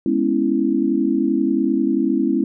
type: chord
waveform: sine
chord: C# minor seventh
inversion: second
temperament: equal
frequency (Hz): 207.7 / 246.9 / 277.2 / 329.6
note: G#3 / B3 / C#4 / E4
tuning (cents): 0 / 0 / 0 / 0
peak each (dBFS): -23 / -22 / -20 / -20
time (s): 0.06-2.44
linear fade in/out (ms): 2
effects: none